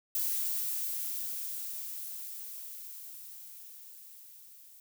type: noise with level ramp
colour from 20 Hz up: violet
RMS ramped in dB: -31 to -55 dBFS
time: 0.15-4.8 s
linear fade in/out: 2 ms
effects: none